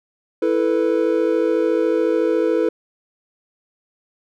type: chord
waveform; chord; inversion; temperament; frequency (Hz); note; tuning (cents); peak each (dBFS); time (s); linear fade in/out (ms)
triangle; E suspended fourth; none; equal; 329.6 / 440 / 493.9; E4 / A4 / B4; 0 / 0 / 0; -18; 0.42-2.69; 5
effects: none